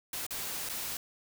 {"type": "noise with dropouts", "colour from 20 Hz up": "white", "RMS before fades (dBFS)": -37, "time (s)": [0.13, 0.97], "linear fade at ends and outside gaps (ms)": 2, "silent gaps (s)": [[0.266, 0.307], [0.69, 0.695]], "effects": []}